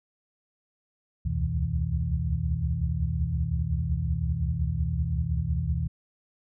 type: tone cluster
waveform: sine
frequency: 69.2 / 74.8 / 84.9 / 122 / 160.8 Hz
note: C#2 / D2 / F2 / B2 / E3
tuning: -2 / +32 / -48 / -21 / -43 cents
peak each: -31 dBFS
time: 1.25-5.88 s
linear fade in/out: 10 ms
effects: none